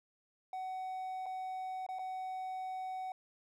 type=tone with dropouts; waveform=triangle; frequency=750 Hz; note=F#5; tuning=23 cents sharp; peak=-36 dBFS; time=0.53-3.12 s; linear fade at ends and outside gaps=2 ms; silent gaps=1.259-1.263 / 1.865-1.888 / 1.987-1.992 s; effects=none